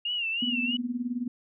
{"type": "tone with vibrato", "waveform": "sine", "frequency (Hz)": 2794, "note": "F7", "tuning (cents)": 0, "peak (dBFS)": -27, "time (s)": [0.05, 0.77], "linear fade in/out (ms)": 5, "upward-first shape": "sine", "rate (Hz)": 3.1, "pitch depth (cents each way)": 97}
{"type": "tone with tremolo", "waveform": "sine", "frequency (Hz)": 244, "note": "B3", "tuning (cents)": -21, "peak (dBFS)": -25, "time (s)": [0.42, 1.28], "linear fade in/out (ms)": 5, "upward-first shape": "sine", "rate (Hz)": 19, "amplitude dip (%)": 80}
{"effects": []}